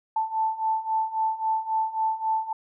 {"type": "beating tone pair", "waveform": "sine", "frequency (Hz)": [880, 883.7], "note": ["A5", "A5"], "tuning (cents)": [0, 7], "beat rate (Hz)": 3.7, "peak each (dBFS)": [-28, -25], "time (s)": [0.16, 2.53], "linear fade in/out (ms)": 5, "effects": []}